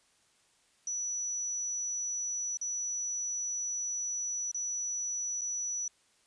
sine tone with dropouts, 5910 Hz, F#8, 3 cents flat, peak -32 dBFS, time 0.87-5.88 s, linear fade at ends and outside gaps 2 ms, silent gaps 2.572-2.613 / 4.515-4.545 / 5.411-5.416 s, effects white hiss -68 dBFS RMS until 6.26 s + resampled to 22050 Hz

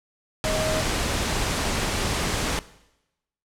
sine tone in noise, 627 Hz, D#5, 13 cents sharp, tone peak -26 dBFS, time 0.45-0.81 s, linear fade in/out 0 ms, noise pink, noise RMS -25 dBFS, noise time 0.44-2.59 s, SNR -4 dB, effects noise-tail reverb RT60 0.9 s tail -18 dB re dry + low-pass 9000 Hz 12 dB/octave

